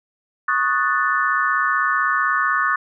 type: chord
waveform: sine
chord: D# half-diminished seventh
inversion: third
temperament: equal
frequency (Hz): 1108.7 / 1244.5 / 1480 / 1760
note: C#6 / D#6 / F#6 / A6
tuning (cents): 0 / 0 / 0 / 0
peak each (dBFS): -22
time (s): 0.48-2.76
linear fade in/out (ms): 5
effects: none